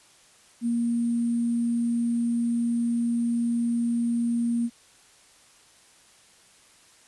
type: tone with sample-and-hold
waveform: sine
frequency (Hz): 235.3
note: A#3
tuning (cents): +16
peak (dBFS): -22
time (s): 0.61-4.7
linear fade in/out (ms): 50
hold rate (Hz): 8820
effects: white hiss -56 dBFS RMS until 7.07 s + resampled to 24000 Hz